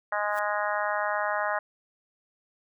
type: harmonic tone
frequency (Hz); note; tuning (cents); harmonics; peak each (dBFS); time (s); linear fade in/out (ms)
207.7; G#3; 0; 3 / 4 / 5 / 6 / 7 / 8 / 9; -31 / -32 / -33 / -34 / -34 / -35 / -36; 0.12-1.59; 5
type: noise with exponential growth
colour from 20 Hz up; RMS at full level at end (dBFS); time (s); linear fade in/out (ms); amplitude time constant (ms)
white; -42; 0.27-0.39; 0; 25
effects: none